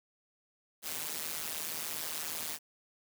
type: noise with amplitude modulation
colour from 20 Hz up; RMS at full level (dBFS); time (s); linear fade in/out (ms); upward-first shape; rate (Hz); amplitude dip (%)
white; -34; 0.82-2.59; 50; sine; 157; 100
effects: high-pass 100 Hz 12 dB/octave